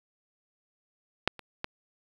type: clicks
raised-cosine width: 0.3 ms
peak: -6 / -26 / -15 dBFS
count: 3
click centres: 1.276 / 1.393 / 1.644 s
effects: 8-bit